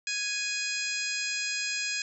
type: harmonic tone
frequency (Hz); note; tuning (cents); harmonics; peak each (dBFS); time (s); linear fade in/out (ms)
830.6; G#5; 0; 2 / 3 / 4 / 5 / 6 / 7 / 8 / 9; -37 / -33 / -42 / -39 / -36 / -48 / -38 / -39; 0.07-2.02; 2
effects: none